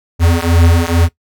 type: beating tone pair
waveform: square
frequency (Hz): 83.3 / 85.5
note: E2 / F2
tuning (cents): +19 / -36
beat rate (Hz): 2.2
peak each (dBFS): -12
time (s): 0.19-1.09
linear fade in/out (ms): 50
effects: noise-tail reverb RT60 0.1 s tail -17 dB re dry